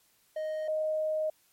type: tone pair in turn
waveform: triangle / sine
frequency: 622.3 / 622.3 Hz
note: D#5 / D#5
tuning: 0 / 0 cents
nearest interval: unison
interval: 0 cents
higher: neither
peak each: -29 / -27 dBFS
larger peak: second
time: 0.36-0.68 / 0.68-1.3 s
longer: second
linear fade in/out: 5 ms
effects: white hiss -67 dBFS RMS until 1.52 s + MP3 64 kbps